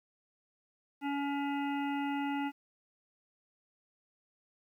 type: harmonic tone with a mistuned harmonic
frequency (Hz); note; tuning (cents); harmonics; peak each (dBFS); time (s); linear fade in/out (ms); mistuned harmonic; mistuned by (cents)
282.2; C#4; +31; 1 / 3 / 5 / 7 / 9 / 10; -33 / -37 / -45 / -46 / -49 / -50; 1.01-2.52; 50; 7; +20
effects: 11-bit